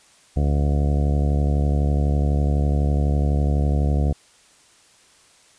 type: harmonic tone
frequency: 72 Hz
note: D2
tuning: 34 cents flat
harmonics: 1 / 2 / 3 / 4 / 5 / 6 / 7 / 8 / 9 / 10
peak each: -18 / -23 / -29 / -32 / -37 / -36 / -35 / -39 / -38 / -37 dBFS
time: 0.36-4.13 s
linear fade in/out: 10 ms
effects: white hiss -54 dBFS RMS until 5.58 s + resampled to 22050 Hz